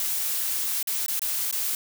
blue noise with dropouts, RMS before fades -27 dBFS, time 0-1.75 s, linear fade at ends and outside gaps 1 ms, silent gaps 0.828-0.872 / 1.062-1.082 / 1.194-1.218 / 1.512-1.526 s, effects none

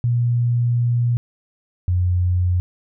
sine tone pair in turn, 120 / 89.73 Hz, B2 / F2, -49 / +47 cents, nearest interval perfect fourth, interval 504 cents, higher first, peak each -15 dBFS, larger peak neither, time 0.04-1.17 / 1.88-2.6 s, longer first, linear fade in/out 0 ms, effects none

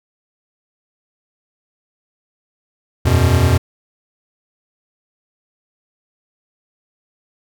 square chord, E suspended second, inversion none, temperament equal, 82.41 / 92.5 / 123.47 Hz, E2 / F#2 / B2, 0 / 0 / 0 cents, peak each -16 dBFS, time 3.05-3.58 s, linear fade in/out 10 ms, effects none

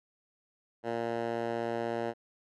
10% pulse tone with band-pass filter, 116.54 Hz, A#2, in tune, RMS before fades -33 dBFS, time 0.83-2.14 s, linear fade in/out 50 ms, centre 650 Hz, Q 0.77, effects MP3 96 kbps

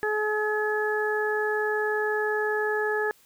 harmonic tone, 425.4 Hz, G#4, 42 cents sharp, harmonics 1 / 2 / 3 / 4, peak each -26 / -32 / -37 / -28 dBFS, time 0.03-3.11 s, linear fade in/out 0 ms, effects white hiss -59 dBFS RMS until 3.25 s

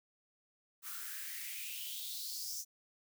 blue noise with high-pass filter sweep, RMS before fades -43 dBFS, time 0.82-2.65 s, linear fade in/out 50 ms, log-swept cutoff 1200 to 6100 Hz, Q 5.1, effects none

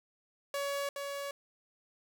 sawtooth tone with echo, 563 Hz, C#5, 27 cents sharp, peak -29 dBFS, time 0.54-0.89 s, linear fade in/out 2 ms, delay 420 ms, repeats 1, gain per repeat -4 dB, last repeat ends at 1.31 s, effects none

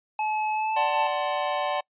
square tone with pitch glide, 859 to 885.2 Hz, A5 to A5, -42 to +10 cents, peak -25 dBFS, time 0.19-1.07 s, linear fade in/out 2 ms, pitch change +52 cents, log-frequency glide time 0.53-0.83 s
square chord, D dominant seventh, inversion none, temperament equal with one note detuned, 587.3 / 750.8 / 880 / 1046.5 Hz, D5 / F#5 / A5 / C6, 0 / +25 / 0 / 0 cents, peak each -30 / -30 / -34 / -32 dBFS, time 0.76-1.81 s, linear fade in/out 10 ms
effects noise-tail reverb RT60 0.1 s tail -26 dB re dry + resampled to 8000 Hz

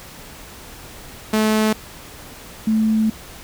sawtooth / sine tone pair in turn, 216.5 / 219 Hz, A3 / A3, -28 / -8 cents, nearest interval unison, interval 20 cents, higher second, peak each -11 / -14 dBFS, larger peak first, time 1.33-1.73 / 2.67-3.1 s, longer second, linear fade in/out 5 ms, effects pink hiss -39 dBFS RMS until 3.43 s

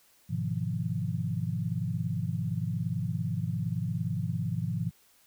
sine chord, F half-diminished seventh, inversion first, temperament just, 104.77 / 125.72 / 157.15 / 174.61 Hz, Ab2 / Cb3 / Eb3 / F3, +16 / +31 / +18 / 0 cents, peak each -34 dBFS, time 0.29-4.91 s, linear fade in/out 20 ms, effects white hiss -63 dBFS RMS until 5.26 s

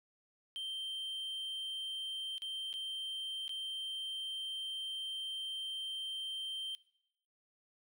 triangle tone with dropouts, 3136 Hz, G7, in tune, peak -37 dBFS, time 0.56-6.75 s, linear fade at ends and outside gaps 0 ms, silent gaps 2.381-2.42 / 2.729-2.739 / 3.48-3.493 s, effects noise-tail reverb RT60 0.8 s tail -20 dB re dry

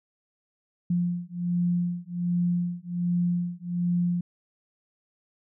sine beating tone pair, 174.61 / 175.91 Hz, F3 / F3, 0 / +13 cents, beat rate 1.3 Hz, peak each -27 / -27 dBFS, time 0.9-4.21 s, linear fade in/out 5 ms, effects none

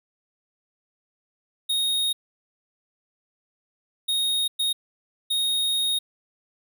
square tone bursts at uneven times, 3729 Hz, A#7, in tune, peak -22 dBFS, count 4, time 1.69-2.13 / 4.08-4.48 / 4.59-4.73 / 5.3-5.99 s, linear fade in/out 10 ms, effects none

